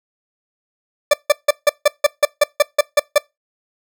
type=tone bursts; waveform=40% pulse; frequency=587 Hz; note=D5; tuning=1 cent flat; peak=-7 dBFS; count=12; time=1.11-3.182 s; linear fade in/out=5 ms; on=26 ms; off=160 ms; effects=noise-tail reverb RT60 0.2 s tail -23 dB re dry